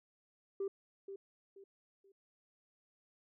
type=tone with echo; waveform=sine; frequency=392.5 Hz; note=G4; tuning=2 cents sharp; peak=-33 dBFS; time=0.6-0.68 s; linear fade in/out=5 ms; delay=480 ms; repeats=3; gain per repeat=-10 dB; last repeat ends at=2.12 s; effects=tanh soft clip ceiling -32 dBFS